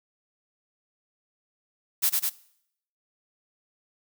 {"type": "noise with echo", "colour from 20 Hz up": "blue", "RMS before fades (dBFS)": -22, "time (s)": [2.02, 2.1], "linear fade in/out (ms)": 20, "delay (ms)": 100, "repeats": 2, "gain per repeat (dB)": -2, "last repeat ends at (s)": 2.3, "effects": ["noise-tail reverb RT60 0.7 s tail -20 dB re dry"]}